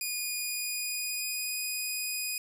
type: tone with pitch glide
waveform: 10% pulse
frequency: 2455 to 2482 Hz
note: D#7 to D#7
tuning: -24 to -5 cents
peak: -23 dBFS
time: 0.01-2.38 s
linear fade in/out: 2 ms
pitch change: +19 cents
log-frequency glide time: 0.36-1.58 s
effects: none